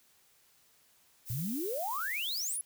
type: noise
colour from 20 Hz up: violet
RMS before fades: -41 dBFS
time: 1.25-2.59 s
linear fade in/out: 50 ms
type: exponential sweep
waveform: sine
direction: up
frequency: 110 to 11175 Hz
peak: -33 dBFS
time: 1.3-2.61 s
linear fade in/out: 0 ms
effects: white hiss -66 dBFS RMS until 2.65 s